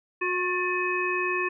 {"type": "harmonic tone with a mistuned harmonic", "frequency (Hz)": 362.2, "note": "F#4", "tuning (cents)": -37, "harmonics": [1, 3, 5, 7], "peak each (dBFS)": [-29, -30, -31, -29], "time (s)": [0.21, 1.49], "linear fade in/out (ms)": 10, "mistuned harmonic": 5, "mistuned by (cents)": -39, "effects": []}